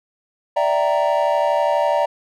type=chord; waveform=triangle; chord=E half-diminished seventh; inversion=third; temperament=equal with one note detuned; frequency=587.3 / 659.3 / 771.9 / 932.3 Hz; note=D5 / E5 / G5 / Bb5; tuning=0 / 0 / -27 / 0 cents; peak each=-17 / -20 / -22 / -19 dBFS; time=0.56-2.06 s; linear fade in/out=10 ms; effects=none